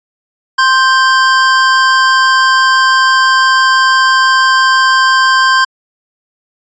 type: tone pair together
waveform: square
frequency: 1049 / 1569.4 Hz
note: C6 / G6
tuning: +4 / +2 cents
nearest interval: perfect fifth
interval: 698 cents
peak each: -10 dBFS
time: 0.58-5.65 s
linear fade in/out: 10 ms
effects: resampled to 16000 Hz